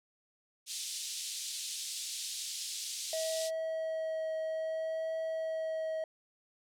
pink band-pass noise, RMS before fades -40 dBFS, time 0.66-3.51 s, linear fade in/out 50 ms, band 3500 to 9900 Hz, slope 24 dB/octave
triangle tone with vibrato, 641 Hz, E5, 49 cents flat, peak -31 dBFS, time 3.13-6.04 s, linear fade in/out 2 ms, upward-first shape triangle, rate 0.61 Hz, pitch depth 12 cents each way
effects none

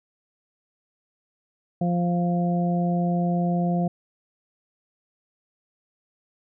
harmonic tone, 174.61 Hz, F3, in tune, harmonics 1 / 2 / 3 / 4, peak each -21 / -33 / -33 / -29 dBFS, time 1.81-3.88 s, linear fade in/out 5 ms, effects none

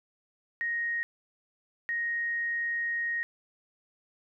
sine tone bursts at uneven times, 1871 Hz, A#6, 6 cents sharp, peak -28 dBFS, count 2, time 0.61-1.03 / 1.89-3.23 s, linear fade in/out 0 ms, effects none

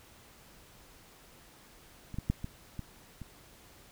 clicks, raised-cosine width 5 ms, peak -29 / -22 / -15 / -24 / -25 / -30 dBFS, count 6, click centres 2.143 / 2.186 / 2.3 / 2.444 / 2.793 / 3.217 s, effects pink hiss -57 dBFS RMS until 3.91 s

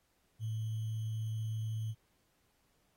sine tone with sample-and-hold, 110.5 Hz, A2, 8 cents sharp, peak -34 dBFS, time 0.39-1.95 s, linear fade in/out 50 ms, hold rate 3150 Hz, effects pink hiss -75 dBFS RMS until 2.96 s + AAC 48 kbps

